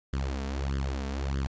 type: tone with flanger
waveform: sawtooth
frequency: 68 Hz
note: C#2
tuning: 33 cents flat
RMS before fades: -31 dBFS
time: 0.13-1.47 s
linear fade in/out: 0 ms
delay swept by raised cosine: 0.6 to 4.5 ms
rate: 1.6 Hz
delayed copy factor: +0.85
effects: resampled to 16000 Hz + 10-bit